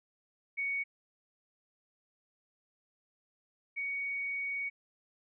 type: tone pair in turn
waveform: sine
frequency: 2231 / 2239 Hz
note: C#7 / C#7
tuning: +11 / +17 cents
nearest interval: unison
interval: 6 cents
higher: second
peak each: -31 / -33 dBFS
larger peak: first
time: 0.57-0.84 / 3.76-4.7 s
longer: second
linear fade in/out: 20 ms
effects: none